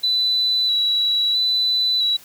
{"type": "tone with vibrato", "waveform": "sine", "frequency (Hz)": 3951, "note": "B7", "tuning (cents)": 0, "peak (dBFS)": -16, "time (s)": [0.03, 2.17], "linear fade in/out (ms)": 10, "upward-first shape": "square", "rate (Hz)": 0.76, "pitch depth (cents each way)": 18, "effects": ["white hiss -46 dBFS RMS until 2.24 s"]}